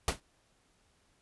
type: noise with exponential decay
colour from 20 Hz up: pink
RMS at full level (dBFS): -25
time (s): 0.08-0.2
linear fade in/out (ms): 1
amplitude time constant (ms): 26
effects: pink hiss -70 dBFS RMS until 1.21 s + resampled to 24000 Hz